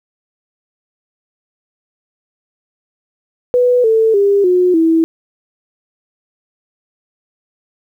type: tone with pitch steps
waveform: sine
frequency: 493.9 / 445.1 / 401.2 / 361.6 / 325.9 Hz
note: B4 / A4 / G4 / F#4 / E4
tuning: 0 / +20 / +40 / -40 / -20 cents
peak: -8 dBFS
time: 3.54-5.04 s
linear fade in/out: 0 ms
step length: 300 ms
effects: 8-bit